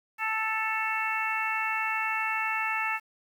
harmonic tone with a mistuned harmonic, 440 Hz, A4, in tune, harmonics 2 / 3 / 4 / 5 / 6, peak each -33 / -33 / -33 / -33 / -33 dBFS, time 0.18-3 s, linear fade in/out 50 ms, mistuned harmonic 6, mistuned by +21 cents, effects 9-bit

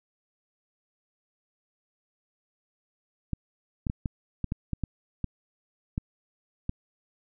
clicks, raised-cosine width 5 ms, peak -16 dBFS, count 11, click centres 3.333 / 3.868 / 3.899 / 4.058 / 4.443 / 4.521 / 4.733 / 4.837 / 5.243 / 5.979 / 6.694 s, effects none

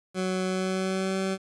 20% pulse tone with pitch glide, 186 to 191.12 Hz, F#3 to G3, +9 to -44 cents, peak -21 dBFS, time 0.14-1.38 s, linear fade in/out 50 ms, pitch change +47 cents, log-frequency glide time 0.45-1.18 s, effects resampled to 22050 Hz + 9-bit

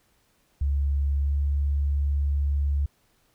sine tone with pitch glide, 70.3 to 71.08 Hz, C#2 to C#2, +25 to +44 cents, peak -21 dBFS, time 0.61-2.86 s, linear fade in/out 5 ms, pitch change +19 cents, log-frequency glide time 1.22-1.33 s, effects pink hiss -66 dBFS RMS until 3.34 s

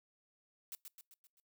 blue noise with echo, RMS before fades -45 dBFS, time 0.72-0.75 s, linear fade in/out 0 ms, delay 130 ms, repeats 5, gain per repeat -5 dB, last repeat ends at 1.4 s, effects noise-tail reverb RT60 0.2 s tail -25 dB re dry

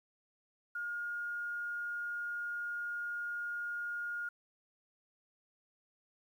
sine tone with quantisation, 1424 Hz, F6, 33 cents sharp, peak -36 dBFS, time 0.75-4.29 s, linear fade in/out 5 ms, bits 11, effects none

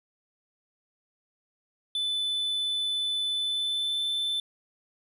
triangle tone with pitch glide, 3503 to 3531 Hz, A7 to A7, -8 to +5 cents, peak -25 dBFS, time 1.95-4.4 s, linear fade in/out 2 ms, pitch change +13 cents, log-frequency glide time 3.33-4.05 s, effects none

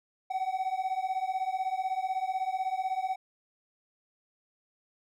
triangle beating tone pair, 748 / 764 Hz, F#5 / G5, +19 / -45 cents, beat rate 16 Hz, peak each -30 dBFS, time 0.3-3.16 s, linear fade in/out 10 ms, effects none

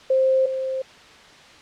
sine tone pair in turn, 526 / 526 Hz, C5 / C5, +9 / +9 cents, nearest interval unison, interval 0 cents, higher neither, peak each -15 / -23 dBFS, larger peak first, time 0.1-0.46 / 0.46-0.82 s, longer neither, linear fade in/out 5 ms, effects white hiss -46 dBFS RMS until 1.61 s + low-pass 4000 Hz 12 dB/octave

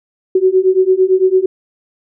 sine beating tone pair, 370 / 378.9 Hz, F#4 / F#4, 0 / +41 cents, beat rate 8.9 Hz, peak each -12 / -11 dBFS, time 0.35-1.46 s, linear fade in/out 5 ms, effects none

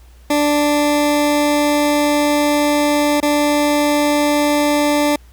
20% pulse tone with dropouts, 293.7 Hz, D4, in tune, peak -8 dBFS, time 0.3-5.16 s, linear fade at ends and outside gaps 5 ms, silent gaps 3.203-3.227 s, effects added 60 Hz sine -41 dBFS peak until 5.32 s + pink hiss -53 dBFS RMS until 5.32 s

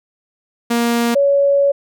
sawtooth / sine tone pair in turn, 235.4 / 561.4 Hz, A#3 / C#5, +17 / +22 cents, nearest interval octave + minor third, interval 1505 cents, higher second, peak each -10 dBFS, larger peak neither, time 0.7-1.15 / 1.15-1.72 s, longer second, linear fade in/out 10 ms, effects none

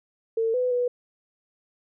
sine tone with pitch steps, 451.3 / 501 / 490.6 Hz, A4 / B4 / B4, +44 / +25 / -12 cents, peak -21 dBFS, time 0.37-0.88 s, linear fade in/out 5 ms, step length 170 ms, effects none

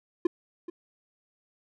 triangle tone with echo, 346.8 Hz, F4, 12 cents flat, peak -17 dBFS, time 0.25-0.27 s, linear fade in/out 5 ms, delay 430 ms, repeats 1, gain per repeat -15 dB, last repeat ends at 0.7 s, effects none

